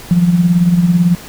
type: tone with tremolo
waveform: sine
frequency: 174.61 Hz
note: F3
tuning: in tune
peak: -5 dBFS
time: 0.11-1.15 s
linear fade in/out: 0 ms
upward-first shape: sine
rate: 18 Hz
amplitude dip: 60%
effects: pink hiss -33 dBFS RMS until 1.28 s